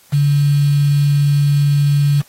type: tone with quantisation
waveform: sine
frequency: 143.7 Hz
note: D3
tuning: 37 cents flat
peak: -10 dBFS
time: 0.12-2.22 s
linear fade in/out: 20 ms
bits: 5
effects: white hiss -49 dBFS RMS until 2.28 s + AAC 48 kbps